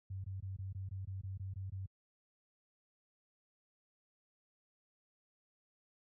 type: tone bursts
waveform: sine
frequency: 95.7 Hz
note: G2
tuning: 41 cents flat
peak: -39 dBFS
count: 11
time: 0.1-1.86 s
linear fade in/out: 5 ms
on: 140 ms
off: 22 ms
effects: high-pass 60 Hz 12 dB/octave